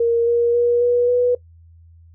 sine tone with pitch steps, 466.7 / 472.7 / 478.7 / 484.8 / 491 Hz, A#4 / A#4 / A#4 / B4 / B4, +2 / +24 / +46 / -32 / -10 cents, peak -13 dBFS, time 0-1.35 s, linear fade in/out 5 ms, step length 270 ms, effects noise-tail reverb RT60 0.1 s tail -19 dB re dry + added 83 Hz sine -44 dBFS peak until 2.14 s

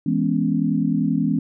sine chord, C# minor seventh, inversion first, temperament equal, 164.81 / 207.7 / 246.9 / 277.2 Hz, E3 / G#3 / B3 / C#4, 0 / 0 / 0 / 0 cents, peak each -23 dBFS, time 0.06-1.39 s, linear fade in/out 5 ms, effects none

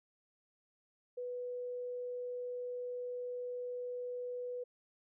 sine tone, 493.2 Hz, B4, 2 cents flat, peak -38 dBFS, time 1.17-4.64 s, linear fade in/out 10 ms, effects none

